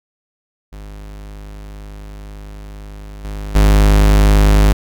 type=tone with level steps; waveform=45% pulse; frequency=51 Hz; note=G#1; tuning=31 cents flat; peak=-30 / -23 / -7 dBFS; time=0.72-4.73 s; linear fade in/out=10 ms; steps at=3.24 / 3.55 s; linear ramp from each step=5 ms; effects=none